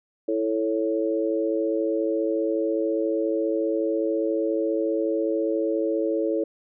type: chord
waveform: sine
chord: A major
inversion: second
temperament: equal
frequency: 329.6 / 440 / 554.4 Hz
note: E4 / A4 / C#5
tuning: 0 / 0 / 0 cents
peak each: -25 / -26 / -27 dBFS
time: 0.28-6.44 s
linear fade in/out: 5 ms
effects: none